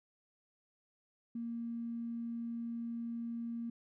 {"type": "tone with tanh clipping", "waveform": "triangle", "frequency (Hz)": 233.1, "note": "A#3", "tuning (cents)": 0, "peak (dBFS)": -37, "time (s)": [1.35, 3.7], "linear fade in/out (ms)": 5, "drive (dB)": 3, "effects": []}